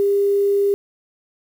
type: tone with quantisation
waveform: sine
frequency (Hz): 401.3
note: G4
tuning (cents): +41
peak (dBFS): -14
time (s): 0-0.74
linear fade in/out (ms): 0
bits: 7
effects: none